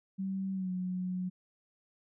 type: tone with pitch glide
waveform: sine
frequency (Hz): 192.1 to 182.9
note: G3 to F#3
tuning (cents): -35 to -20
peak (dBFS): -32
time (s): 0.18-1.3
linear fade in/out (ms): 20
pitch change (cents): -85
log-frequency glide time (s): 0.53-0.71
effects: none